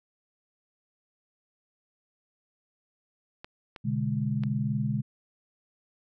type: clicks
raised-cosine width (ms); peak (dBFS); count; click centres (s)
0.3; -25; 3; 3.445 / 3.762 / 4.436
type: chord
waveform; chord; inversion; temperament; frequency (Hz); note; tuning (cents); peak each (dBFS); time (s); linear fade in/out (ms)
sine; G# diminished; first; equal with one note detuned; 123.47 / 144.14 / 207.7; B2 / D3 / G#3; 0 / -32 / 0; -30; 3.84-5.02; 20
effects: none